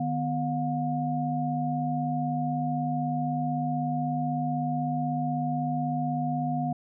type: tone cluster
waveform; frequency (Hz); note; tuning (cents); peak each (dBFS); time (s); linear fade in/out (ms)
sine; 152.6 / 248.7 / 715; D#3 / B3 / F5; -33 / +12 / +41; -30; 0-6.73; 5
effects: none